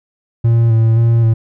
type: tone with vibrato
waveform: triangle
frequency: 114.3 Hz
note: A#2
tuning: 34 cents flat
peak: -6 dBFS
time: 0.44-1.34 s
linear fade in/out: 10 ms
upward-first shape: square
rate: 1.9 Hz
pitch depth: 24 cents each way
effects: none